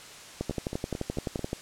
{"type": "two click trains", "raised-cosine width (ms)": 2, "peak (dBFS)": [-16, -20], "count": [14, 5], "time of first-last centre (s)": [[0.41, 1.531], [0.51, 1.393]], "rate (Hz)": [11.6, 4.53], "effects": ["white hiss -46 dBFS RMS until 1.61 s", "low-pass 8000 Hz 12 dB/octave"]}